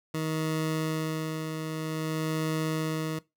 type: tone with tremolo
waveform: 20% pulse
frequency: 157.9 Hz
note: D#3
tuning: 26 cents sharp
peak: -22 dBFS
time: 0.14-3.19 s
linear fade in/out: 5 ms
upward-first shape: sine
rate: 0.52 Hz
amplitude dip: 45%
effects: noise-tail reverb RT60 0.2 s tail -19 dB re dry